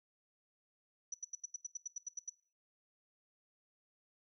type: tone bursts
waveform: sine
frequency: 5920 Hz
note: F#8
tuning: in tune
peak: -38 dBFS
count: 12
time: 1.12-2.297 s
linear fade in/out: 5 ms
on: 22 ms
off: 83 ms
effects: noise-tail reverb RT60 0.4 s tail -18 dB re dry